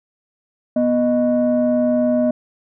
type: tone pair together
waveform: sine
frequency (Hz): 245.3 / 618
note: B3 / D#5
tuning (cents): -12 / -12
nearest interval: octave + major third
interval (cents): 1600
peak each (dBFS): -15 / -16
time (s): 0.76-2.31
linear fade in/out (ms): 5
effects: tanh soft clip ceiling -9 dBFS